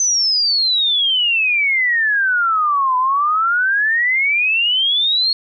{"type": "exponential two-way sweep", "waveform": "sine", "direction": "down then up", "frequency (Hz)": [6190, 1000, 4331], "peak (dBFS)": -13, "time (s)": [0, 5.33], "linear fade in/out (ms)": 2, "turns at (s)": 2.97, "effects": []}